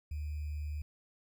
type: tone with sample-and-hold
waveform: sine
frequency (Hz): 74.9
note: D2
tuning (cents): +35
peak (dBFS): -35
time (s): 0.11-0.82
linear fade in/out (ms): 5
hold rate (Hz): 2450
effects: none